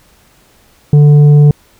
triangle tone with tanh clipping, 147 Hz, D3, 2 cents sharp, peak -3 dBFS, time 0.93-1.51 s, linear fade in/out 2 ms, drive 10 dB, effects pink hiss -48 dBFS RMS until 1.79 s

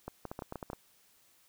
clicks, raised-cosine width 1 ms, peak -25 dBFS, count 10, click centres 0.08 / 0.253 / 0.315 / 0.391 / 0.422 / 0.524 / 0.557 / 0.628 / 0.701 / 0.732 s, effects white hiss -66 dBFS RMS until 1.48 s

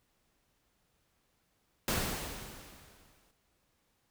pink noise with exponential decay, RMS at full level -30 dBFS, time 1.88-3.31 s, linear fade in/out 1 ms, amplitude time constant 310 ms, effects pink hiss -75 dBFS RMS until 4.1 s

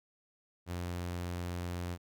sawtooth tone, 88 Hz, F2, 14 cents sharp, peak -32 dBFS, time 0.66-1.98 s, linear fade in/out 50 ms, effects none

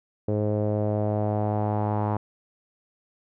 sawtooth tone with low-pass filter sweep, 105.3 Hz, G#2, 24 cents sharp, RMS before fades -25 dBFS, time 0.28-2.17 s, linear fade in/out 5 ms, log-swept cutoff 490 to 930 Hz, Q 3.4, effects none

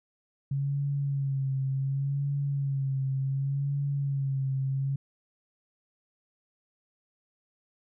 sine tone with vibrato, 137.7 Hz, C#3, 11 cents flat, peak -26 dBFS, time 0.51-4.96 s, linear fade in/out 5 ms, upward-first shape sine, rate 0.68 Hz, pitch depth 46 cents each way, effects none

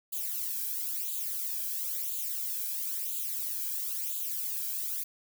violet noise with flanger, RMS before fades -34 dBFS, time 0.12-5.04 s, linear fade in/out 10 ms, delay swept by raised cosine 0.27 to 1.27 ms, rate 0.99 Hz, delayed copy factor +0.8, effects none

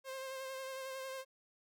sawtooth tone with vibrato, 529 Hz, C5, 19 cents sharp, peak -38 dBFS, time 0.04-1.25 s, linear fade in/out 50 ms, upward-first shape sine, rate 11 Hz, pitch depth 23 cents each way, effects none

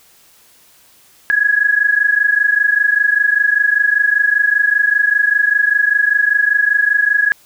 sine tone pair together, 1661.2 / 1686.3 Hz, G#6 / G#6, 0 / +26 cents, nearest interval unison, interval 26 cents, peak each -13 / -14 dBFS, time 1.3-7.32 s, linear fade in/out 0 ms, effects white hiss -49 dBFS RMS until 7.45 s

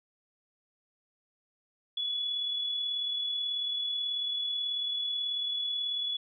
sine tone with amplitude modulation, 3407 Hz, G#7, 44 cents sharp, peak -28 dBFS, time 1.97-6.17 s, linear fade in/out 5 ms, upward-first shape sine, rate 38.3 Hz, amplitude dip 35%, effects none

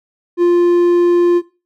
triangle tone, 349.2 Hz, F4, in tune, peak -6 dBFS, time 0.37-1.42 s, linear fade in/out 50 ms, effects noise-tail reverb RT60 0.3 s tail -17 dB re dry

